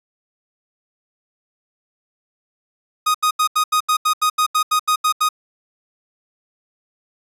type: tone bursts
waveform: 45% pulse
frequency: 1244.5 Hz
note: D#6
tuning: in tune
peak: -14 dBFS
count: 14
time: 3.06-5.29 s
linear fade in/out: 10 ms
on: 85 ms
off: 80 ms
effects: resampled to 32000 Hz